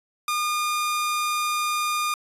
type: tone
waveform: sawtooth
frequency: 1214 Hz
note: D#6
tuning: 43 cents flat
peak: -19 dBFS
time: 0.28-2.14 s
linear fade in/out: 2 ms
effects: resampled to 32000 Hz